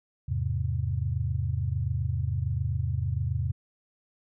sine chord, E augmented, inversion none, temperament equal, 82.41 / 103.83 / 130.81 Hz, E2 / G#2 / B#2, 0 / 0 / 0 cents, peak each -30 dBFS, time 0.28-3.52 s, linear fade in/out 10 ms, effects none

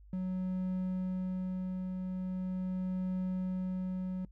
triangle tone with tremolo, 185 Hz, F#3, in tune, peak -29 dBFS, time 0.13-4.25 s, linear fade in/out 2 ms, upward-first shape triangle, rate 0.41 Hz, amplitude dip 35%, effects noise-tail reverb RT60 0.1 s tail -24 dB re dry + added 50 Hz sine -53 dBFS peak until 4.31 s

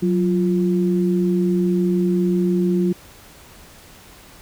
sine tone pair together, 183.55 / 349.2 Hz, F#3 / F4, -14 / 0 cents, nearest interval major seventh, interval 1114 cents, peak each -17 / -20 dBFS, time 0.02-2.93 s, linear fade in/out 10 ms, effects pink hiss -45 dBFS RMS until 4.41 s

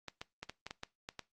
clicks, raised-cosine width 0.2 ms, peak -24 dBFS, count 9, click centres 0.083 / 0.215 / 0.43 / 0.496 / 0.666 / 0.709 / 0.834 / 1.089 / 1.193 s, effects noise-tail reverb RT60 0.2 s tail -19 dB re dry + Opus 32 kbps

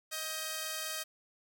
5% pulse tone pair together, 629 / 1585 Hz, D#5 / G6, +19 / +19 cents, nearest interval octave + major third, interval 1600 cents, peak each -27 / -29 dBFS, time 0.11-1.04 s, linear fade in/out 20 ms, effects none

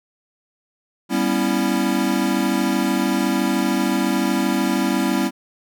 square chord, C# half-diminished seventh, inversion second, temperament equal with one note detuned, 196 / 243.7 / 277.2 / 329.6 Hz, G3 / B3 / C#4 / E4, 0 / -23 / 0 / 0 cents, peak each -24 dBFS, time 1.09-5.31 s, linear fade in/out 50 ms, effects none

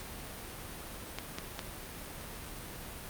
clicks, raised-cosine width 0.2 ms, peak -19 dBFS, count 3, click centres 1.186 / 1.385 / 1.592 s, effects pink hiss -44 dBFS RMS until 3.09 s + Opus 48 kbps

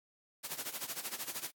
white noise with tremolo, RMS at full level -38 dBFS, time 0.43-1.51 s, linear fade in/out 20 ms, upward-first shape sine, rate 13 Hz, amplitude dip 80%, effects high-pass 150 Hz 12 dB/octave + AAC 64 kbps

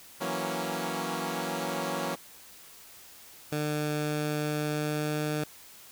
10% pulse chord, F# dominant seventh, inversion third, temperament equal, 164.81 / 185 / 233.1 / 277.2 Hz, E3 / F#3 / A#3 / C#4, 0 / 0 / 0 / 0 cents, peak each -28 dBFS, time 0.2-2.16 s, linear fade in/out 20 ms
15% pulse tone with pitch glide, 150.2 to 151.24 Hz, D3 to D#3, +39 to -49 cents, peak -22 dBFS, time 3.52-5.44 s, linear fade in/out 5 ms, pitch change +12 cents, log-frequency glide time 4.6-5.2 s
effects white hiss -51 dBFS RMS until 5.91 s

